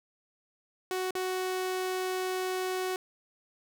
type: tone with dropouts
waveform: sawtooth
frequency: 371.2 Hz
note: F#4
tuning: 6 cents sharp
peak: -26 dBFS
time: 0.91-2.96 s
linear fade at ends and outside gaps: 1 ms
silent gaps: 1.108-1.152 s
effects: none